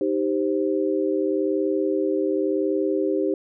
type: chord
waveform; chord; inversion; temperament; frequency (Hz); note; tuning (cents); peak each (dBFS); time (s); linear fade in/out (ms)
sine; C minor; first; equal; 311.1 / 392 / 523.3; Eb4 / G4 / C5; 0 / 0 / 0; -24 / -23 / -27; 0.01-3.34; 2
effects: none